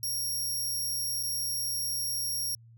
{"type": "tone with dropouts", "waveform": "15% pulse", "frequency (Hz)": 5588, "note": "F8", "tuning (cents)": 0, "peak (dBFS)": -24, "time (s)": [0.03, 2.55], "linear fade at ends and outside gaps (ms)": 2, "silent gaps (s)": [1.229, 1.233], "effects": ["added 115 Hz sine -51 dBFS peak until 2.77 s"]}